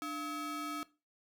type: ring-modulated tone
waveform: square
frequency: 493.9 Hz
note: B4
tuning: in tune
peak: -35 dBFS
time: 0.02-0.83 s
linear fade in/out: 0 ms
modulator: 790 Hz
effects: noise-tail reverb RT60 0.3 s tail -19 dB re dry